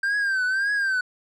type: tone with vibrato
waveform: triangle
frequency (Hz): 1575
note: G6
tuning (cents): +8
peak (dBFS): -19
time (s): 0.03-1.01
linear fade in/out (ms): 5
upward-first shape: triangle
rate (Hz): 1.8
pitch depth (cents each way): 110
effects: resampled to 24000 Hz